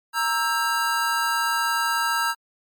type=chord; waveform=square; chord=E diminished; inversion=second; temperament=equal with one note detuned; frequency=932.3 / 1318.5 / 1599.1 Hz; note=Bb5 / E6 / G6; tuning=0 / 0 / +34 cents; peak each=-26 dBFS; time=0.13-2.35 s; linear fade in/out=50 ms; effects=MP3 96 kbps